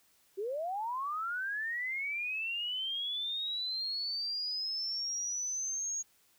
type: linear sweep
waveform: sine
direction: up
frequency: 370 to 6650 Hz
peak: -33 dBFS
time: 0.37-6.03 s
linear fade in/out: 20 ms
effects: white hiss -68 dBFS RMS until 6.38 s